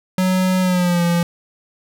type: tone with pitch glide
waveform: square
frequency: 185.4 to 171.99 Hz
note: F#3 to F3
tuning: +4 to -26 cents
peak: -15 dBFS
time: 0.18-1.23 s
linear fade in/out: 2 ms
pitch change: -130 cents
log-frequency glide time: 0.61-1.03 s
effects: none